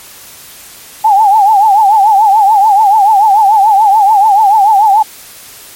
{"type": "tone with vibrato", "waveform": "sine", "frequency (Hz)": 830.6, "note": "G#5", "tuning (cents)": 0, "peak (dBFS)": -3, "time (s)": [1.04, 5.03], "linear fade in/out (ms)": 10, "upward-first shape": "triangle", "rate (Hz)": 6.9, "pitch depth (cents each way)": 150, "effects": ["white hiss -33 dBFS RMS until 5.75 s", "MP3 64 kbps"]}